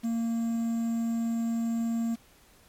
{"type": "tone with quantisation", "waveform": "triangle", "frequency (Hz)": 230, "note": "A#3", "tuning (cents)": -23, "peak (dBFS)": -24, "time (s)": [0.03, 2.16], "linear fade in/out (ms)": 20, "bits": 8, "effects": ["pink hiss -59 dBFS RMS until 2.68 s", "MP3 64 kbps"]}